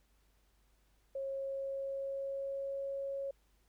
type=tone with pitch glide; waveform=sine; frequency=543 to 550.3 Hz; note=C#5 to C#5; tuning=-36 to -13 cents; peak=-36 dBFS; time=1.15-3.31 s; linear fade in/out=5 ms; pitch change=+23 cents; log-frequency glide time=1.28-2.84 s; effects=added 50 Hz sine -69 dBFS peak until 3.68 s + pink hiss -75 dBFS RMS until 3.68 s